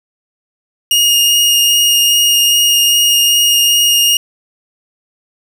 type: tone with vibrato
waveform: sawtooth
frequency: 2852 Hz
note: F7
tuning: 36 cents sharp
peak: -5 dBFS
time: 0.91-4.17 s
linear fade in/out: 2 ms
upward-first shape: sine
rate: 2.5 Hz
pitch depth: 8 cents each way
effects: none